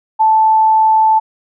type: tone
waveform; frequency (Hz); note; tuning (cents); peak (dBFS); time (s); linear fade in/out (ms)
sine; 877; A5; -6; -7; 0.19-1.2; 20
effects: none